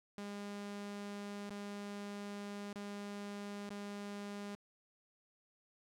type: tone with dropouts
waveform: sawtooth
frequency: 203.3 Hz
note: G#3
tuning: 37 cents flat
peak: -39 dBFS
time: 0.18-4.55 s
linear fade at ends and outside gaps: 0 ms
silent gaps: 1.495-1.506 / 2.729-2.757 / 3.691-3.705 s
effects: low-pass 9000 Hz 12 dB/octave + 13-bit